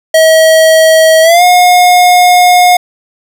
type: tone with pitch glide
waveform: square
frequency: 640 to 718.4 Hz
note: D#5 to F5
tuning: +49 to +49 cents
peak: -3 dBFS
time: 0.14-2.77 s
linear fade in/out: 5 ms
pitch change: +200 cents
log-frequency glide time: 1.22-1.43 s
effects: none